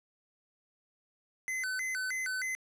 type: tone with vibrato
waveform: square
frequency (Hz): 1760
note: A6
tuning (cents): 0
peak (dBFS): -33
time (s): 1.48-2.55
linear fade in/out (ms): 0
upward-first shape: square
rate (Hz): 3.2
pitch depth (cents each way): 260
effects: low-pass 12000 Hz 12 dB/octave